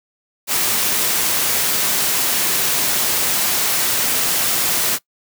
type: noise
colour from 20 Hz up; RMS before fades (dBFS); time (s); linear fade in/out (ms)
white; -18; 0.47-4.99; 50
effects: noise-tail reverb RT60 0.1 s tail -21 dB re dry + high-pass 100 Hz 12 dB/octave